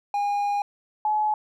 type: tone pair in turn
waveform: triangle / sine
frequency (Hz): 815 / 851.6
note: G#5 / G#5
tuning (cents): -33 / +43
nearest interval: minor second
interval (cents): 76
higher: second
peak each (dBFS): -20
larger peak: neither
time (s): 0.14-0.62 / 1.05-1.34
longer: first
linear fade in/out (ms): 2
effects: none